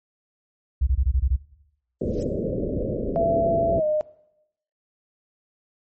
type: tone bursts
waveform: sine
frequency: 65.41 Hz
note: C2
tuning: in tune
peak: -16 dBFS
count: 7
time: 0.81-1.363 s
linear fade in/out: 10 ms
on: 61 ms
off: 21 ms
type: noise with exponential growth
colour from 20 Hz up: violet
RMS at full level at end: -31 dBFS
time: 1.99-2.23 s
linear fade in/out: 5 ms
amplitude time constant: 51 ms
type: low-pass noise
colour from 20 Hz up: white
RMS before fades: -26 dBFS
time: 2.01-3.8 s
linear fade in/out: 5 ms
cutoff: 590 Hz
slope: 96 dB/octave
type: tone with pitch glide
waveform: sine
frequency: 670 to 610.9 Hz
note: E5 to D#5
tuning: +28 to -32 cents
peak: -19 dBFS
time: 3.16-4.01 s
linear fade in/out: 0 ms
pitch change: -160 cents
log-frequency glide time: 3.76-3.84 s
effects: noise-tail reverb RT60 0.8 s tail -19 dB re dry + MP3 32 kbps